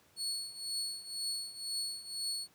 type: tone with tremolo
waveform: 30% pulse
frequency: 4391 Hz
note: C#8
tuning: 17 cents flat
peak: -30 dBFS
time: 0.16-2.48 s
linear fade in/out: 50 ms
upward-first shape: triangle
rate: 2 Hz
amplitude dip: 85%
effects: pink hiss -66 dBFS RMS until 2.54 s + high-pass 80 Hz 12 dB/octave